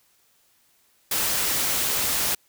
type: noise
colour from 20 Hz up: white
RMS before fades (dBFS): -24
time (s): 1.11-2.35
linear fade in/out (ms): 5
effects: white hiss -63 dBFS RMS until 2.48 s